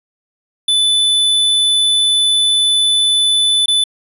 square tone with dropouts, 3498 Hz, A7, 11 cents flat, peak -11 dBFS, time 0.68-3.84 s, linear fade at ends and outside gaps 5 ms, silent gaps 3.66-3.681 s, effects resampled to 32000 Hz

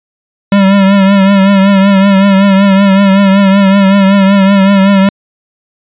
square tone with vibrato, 196 Hz, G3, in tune, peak -4 dBFS, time 0.52-5.09 s, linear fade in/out 2 ms, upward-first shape triangle, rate 5.3 Hz, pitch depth 57 cents each way, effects resampled to 8000 Hz

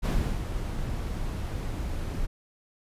brown noise with ADSR envelope, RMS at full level -24 dBFS, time 0.02-2.27 s, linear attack 35 ms, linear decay 350 ms, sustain -7 dB, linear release 21 ms, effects resampled to 32000 Hz

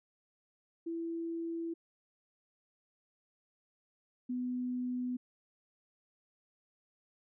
sine tone pair in turn, 332.8 / 249.3 Hz, E4 / B3, +17 / +16 cents, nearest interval perfect fourth, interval 501 cents, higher first, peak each -35 / -33 dBFS, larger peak second, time 0.86-1.74 / 4.29-5.17 s, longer neither, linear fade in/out 10 ms, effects none

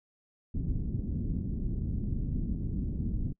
pink low-pass noise, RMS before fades -32 dBFS, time 0.54-3.33 s, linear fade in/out 10 ms, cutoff 260 Hz, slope 24 dB/octave, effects noise-tail reverb RT60 0.1 s tail -26 dB re dry

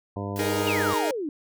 harmonic tone, 100.2 Hz, G2, 38 cents sharp, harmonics 1 / 2 / 3 / 4 / 5 / 6 / 7 / 9 / 10, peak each -32 / -35 / -37 / -38 / -39 / -40 / -40 / -42 / -42 dBFS, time 0.16-0.94 s, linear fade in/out 5 ms
white noise, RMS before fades -40 dBFS, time 0.36-0.99 s, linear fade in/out 0 ms
sawtooth chord, D# suspended fourth, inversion none, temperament equal, 311.1 / 415.3 / 466.2 Hz, D#4 / G#4 / A#4, 0 / 0 / 0 cents, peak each -25 dBFS, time 0.39-1.11 s, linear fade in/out 2 ms
sine exponential sweep, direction down, 2938 to 277.2 Hz, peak -27 dBFS, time 0.67-1.29 s, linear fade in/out 2 ms
effects none

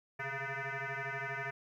sine tone with frequency modulation, 130.81 Hz, C3, in tune, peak -35 dBFS, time 0.19-1.51 s, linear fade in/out 10 ms, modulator 274 Hz, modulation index 7.6, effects tanh soft clip ceiling -32 dBFS + 12-bit

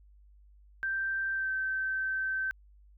sine tone with pitch glide, 1568 to 1546.4 Hz, G6 to G6, 0 to -24 cents, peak -29 dBFS, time 0.83-2.51 s, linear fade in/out 0 ms, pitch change -24 cents, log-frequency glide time 1.34-1.5 s, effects added 50 Hz sine -55 dBFS peak until 2.97 s

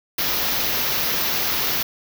white band-stop noise, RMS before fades -22 dBFS, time 0.18-1.83 s, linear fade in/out 5 ms, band 6100 to 12000 Hz, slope 48 dB/octave, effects none

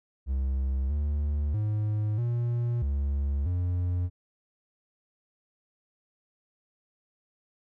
triangle tone with pitch steps, 66.5 / 73.2 / 106.2 / 119.3 / 70.1 / 89.1 Hz, C2 / D2 / G#2 / A#2 / C#2 / F2, +29 / -5 / +39 / +41 / +20 / +35 cents, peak -23 dBFS, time 0.26-4.1 s, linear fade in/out 50 ms, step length 640 ms, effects none

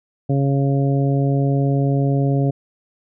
harmonic tone, 138.5 Hz, C#3, 1 cent flat, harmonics 1 / 2 / 3 / 4 / 5, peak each -16 / -22 / -26 / -28 / -30 dBFS, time 0.29-2.51 s, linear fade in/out 10 ms, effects none

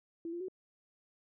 sine tone with pitch steps, 333.6 / 345.6 / 372.7 Hz, E4 / F4 / F#4, +21 / -18 / +13 cents, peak -37 dBFS, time 0.25-0.484 s, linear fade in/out 2 ms, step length 78 ms, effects none

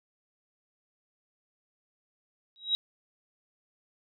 sine tone with exponential growth, 3838 Hz, A#7, 50 cents sharp, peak -20 dBFS, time 2.56-2.75 s, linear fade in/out 0 ms, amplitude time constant 41 ms, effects none

